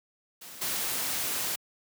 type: noise with level steps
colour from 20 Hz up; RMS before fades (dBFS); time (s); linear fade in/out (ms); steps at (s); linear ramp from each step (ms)
white; -45 / -31; 0.41-1.56; 10; 0.61; 10
effects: high-pass 100 Hz 12 dB/octave